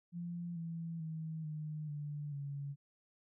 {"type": "tone with pitch steps", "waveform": "sine", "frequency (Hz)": [172.6, 165.86, 159.38, 153.15, 147.16, 141.41], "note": ["F3", "E3", "D#3", "D#3", "D3", "C#3"], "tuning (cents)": [-20, 11, 42, -27, 4, 35], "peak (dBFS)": -39, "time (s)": [0.12, 2.76], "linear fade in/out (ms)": 50, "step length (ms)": 440, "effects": []}